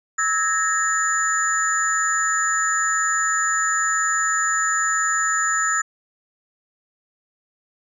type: tone cluster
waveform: sine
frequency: 1303 / 1664 / 1843 / 7000 Hz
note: E6 / G#6 / A#6 / A8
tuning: -20 / +3 / -20 / -10 cents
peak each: -22 / -24 / -25 / -23 dBFS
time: 0.18-5.82 s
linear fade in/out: 10 ms
effects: tanh soft clip ceiling -8 dBFS